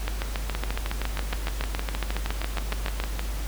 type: two click trains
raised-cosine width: 0.3 ms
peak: -13 / -12 dBFS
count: 18 / 22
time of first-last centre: 0.55-3.194 / 0.08-3.001 s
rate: 6.43 / 7.19 Hz
effects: added 50 Hz sine -28 dBFS peak until 3.47 s + pink hiss -39 dBFS RMS until 3.47 s